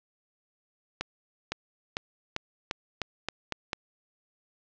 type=accelerating click train; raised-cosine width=0.2 ms; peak=-12 dBFS; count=9; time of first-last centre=1.01-3.732 s; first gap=510 ms; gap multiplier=0.88; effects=low-pass 5000 Hz 12 dB/octave + 9-bit